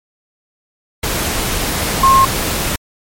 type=tone in noise; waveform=sine; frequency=1070 Hz; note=C6; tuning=38 cents sharp; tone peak=-6 dBFS; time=2.03-2.25 s; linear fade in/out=5 ms; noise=pink; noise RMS=-18 dBFS; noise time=1.03-2.76 s; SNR=+9 dB; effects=MP3 64 kbps